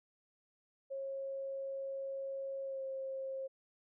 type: tone with pitch glide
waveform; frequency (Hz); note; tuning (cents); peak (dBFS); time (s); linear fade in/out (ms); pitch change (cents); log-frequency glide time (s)
sine; 543 to 534.3; C#5 to C5; -36 to +36; -38; 0.9-3.48; 20; -28; 2.64-2.82
effects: none